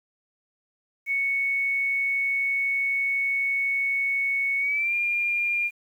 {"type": "tone with pitch glide", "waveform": "sine", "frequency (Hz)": [2217, 2404], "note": ["C#7", "D7"], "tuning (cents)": [0, 40], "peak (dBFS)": -22, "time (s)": [1.06, 5.71], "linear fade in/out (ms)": 50, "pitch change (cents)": 140, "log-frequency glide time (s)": [4.59, 4.95], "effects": ["9-bit"]}